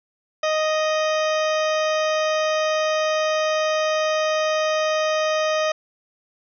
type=harmonic tone; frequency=622.3 Hz; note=D#5; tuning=in tune; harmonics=1 / 2 / 3 / 4 / 5 / 6 / 8 / 9 / 10; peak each=-20 / -26 / -30 / -32 / -34 / -36 / -38 / -39 / -40 dBFS; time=0.43-5.72 s; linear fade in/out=5 ms; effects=none